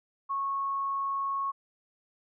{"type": "tone", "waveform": "sine", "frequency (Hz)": 1100, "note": "C#6", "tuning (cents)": -14, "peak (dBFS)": -28, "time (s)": [0.29, 1.52], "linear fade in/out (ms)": 20, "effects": []}